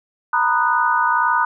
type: chord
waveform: sine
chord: B major seventh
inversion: third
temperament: just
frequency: 926 / 987.8 / 1234.7 / 1481.6 Hz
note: A#5 / B5 / D#6 / F#6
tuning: -12 / 0 / -14 / +2 cents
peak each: -20 dBFS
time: 0.33-1.45 s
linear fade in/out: 5 ms
effects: none